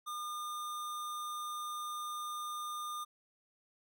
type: tone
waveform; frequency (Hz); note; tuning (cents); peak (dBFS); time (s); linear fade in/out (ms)
square; 1210; D#6; -49; -39; 0.06-3.05; 20
effects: none